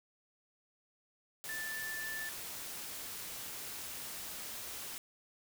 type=tone in noise; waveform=sine; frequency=1760 Hz; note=A6; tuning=in tune; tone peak=-39 dBFS; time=1.49-2.29 s; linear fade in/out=0 ms; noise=white; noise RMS=-44 dBFS; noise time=1.44-4.98 s; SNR=+2 dB; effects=none